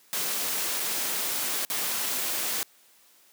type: noise with dropouts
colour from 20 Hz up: white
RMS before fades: -29 dBFS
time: 0.13-2.63 s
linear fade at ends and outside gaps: 0 ms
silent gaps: 0.798-0.802 / 1.65-1.7 s
effects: white hiss -59 dBFS RMS until 3.32 s + high-pass 200 Hz 12 dB/octave

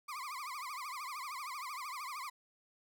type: tone with vibrato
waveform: 35% pulse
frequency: 1108.7 Hz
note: C#6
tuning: in tune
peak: -39 dBFS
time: 0.08-2.3 s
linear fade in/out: 10 ms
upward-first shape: triangle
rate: 13 Hz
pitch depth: 220 cents each way
effects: none

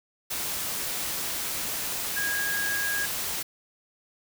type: tone in noise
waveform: sine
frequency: 1640 Hz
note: G#6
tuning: 22 cents flat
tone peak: -27 dBFS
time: 2.16-3.06 s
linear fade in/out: 10 ms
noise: white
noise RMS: -31 dBFS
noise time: 0.3-3.43 s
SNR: +1 dB
effects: none

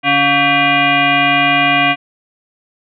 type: tone with frequency modulation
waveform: sine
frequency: 1564 Hz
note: G6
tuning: 4 cents flat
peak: -9 dBFS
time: 0.03-1.96 s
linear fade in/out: 50 ms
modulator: 427 Hz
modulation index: 3
effects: none

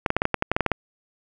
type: clicks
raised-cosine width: 0.5 ms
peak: -5 dBFS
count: 12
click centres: 0.062 / 0.104 / 0.166 / 0.219 / 0.254 / 0.343 / 0.424 / 0.516 / 0.565 / 0.607 / 0.663 / 0.717 s
effects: none

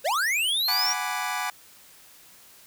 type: linear sweep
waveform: square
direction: up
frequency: 482.5 to 5800 Hz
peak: -23 dBFS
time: 0.04-0.94 s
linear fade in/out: 20 ms
type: chord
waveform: 25% pulse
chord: G# half-diminished seventh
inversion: third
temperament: equal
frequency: 740 / 830.6 / 987.8 / 1174.7 Hz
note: F#5 / G#5 / B5 / D6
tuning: 0 / 0 / 0 / 0 cents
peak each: -29 dBFS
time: 0.68-1.5 s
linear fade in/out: 2 ms
effects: white hiss -52 dBFS RMS until 2.66 s

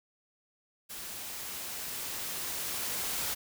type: noise with level ramp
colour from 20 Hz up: white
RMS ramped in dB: -42 to -33 dBFS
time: 0.89-3.35 s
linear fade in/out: 20 ms
effects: none

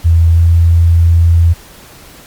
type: tone with pitch glide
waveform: sine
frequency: 83.1 to 84.21 Hz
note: E2 to E2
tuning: +15 to +37 cents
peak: -4 dBFS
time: 0.04-1.54 s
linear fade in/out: 20 ms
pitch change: +22 cents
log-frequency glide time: 0.34-0.4 s
effects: pink hiss -37 dBFS RMS until 2.26 s + MP3 96 kbps

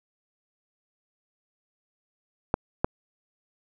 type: clicks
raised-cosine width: 1 ms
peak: -7 dBFS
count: 2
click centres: 2.541 / 2.845 s
effects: none

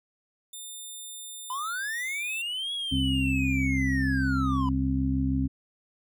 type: tone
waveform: 10% pulse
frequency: 3600 Hz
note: A7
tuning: 39 cents sharp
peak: -31 dBFS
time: 0.53-2.42 s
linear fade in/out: 5 ms
type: linear two-way sweep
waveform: triangle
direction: up then down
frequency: 981 to 3352 to 981 Hz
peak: -28 dBFS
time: 1.5-4.69 s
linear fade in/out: 2 ms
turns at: 2.73 s
type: harmonic tone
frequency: 66.4 Hz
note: C2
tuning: 26 cents sharp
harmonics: 1 / 2 / 3 / 4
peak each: -29 / -30 / -36 / -26 dBFS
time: 2.91-5.48 s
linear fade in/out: 20 ms
effects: none

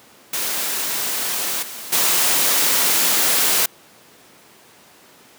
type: noise with level steps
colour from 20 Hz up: white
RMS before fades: -23 / -33 / -17 dBFS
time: 0.33-3.66 s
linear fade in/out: 5 ms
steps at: 1.62 / 1.92 s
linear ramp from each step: 10 ms
effects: pink hiss -48 dBFS RMS until 5.38 s + high-pass 200 Hz 12 dB/octave

